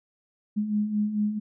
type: beating tone pair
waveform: sine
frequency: 206.3 / 210.8 Hz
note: G#3 / G#3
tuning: -11 / +26 cents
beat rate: 4.5 Hz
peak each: -31 / -24 dBFS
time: 0.56-1.4 s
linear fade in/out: 20 ms
effects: none